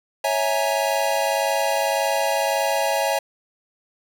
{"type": "chord", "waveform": "square", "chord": "A# half-diminished seventh", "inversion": "first", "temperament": "equal with one note detuned", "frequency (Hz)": [554.4, 656.2, 830.6, 932.3], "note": ["C#5", "E5", "G#5", "A#5"], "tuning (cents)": [0, -8, 0, 0], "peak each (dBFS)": [-25, -25, -25, -30], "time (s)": [0.24, 3.19], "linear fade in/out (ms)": 5, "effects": []}